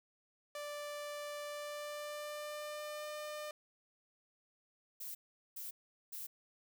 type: tone with pitch glide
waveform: sawtooth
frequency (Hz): 587.3 to 601.7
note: D5 to D5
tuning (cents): 0 to +42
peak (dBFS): -38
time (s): 0.55-3.51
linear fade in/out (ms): 2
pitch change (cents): +42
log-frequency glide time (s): 1.46-3.12
type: noise bursts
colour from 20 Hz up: violet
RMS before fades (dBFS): -45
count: 3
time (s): 5-6.27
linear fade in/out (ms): 10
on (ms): 150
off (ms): 410
effects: none